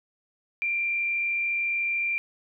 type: tone with frequency modulation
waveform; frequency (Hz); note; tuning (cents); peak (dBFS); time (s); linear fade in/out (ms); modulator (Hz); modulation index
sine; 2375; D7; +19; -24; 0.62-2.18; 0; 53.8; 0.61
effects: none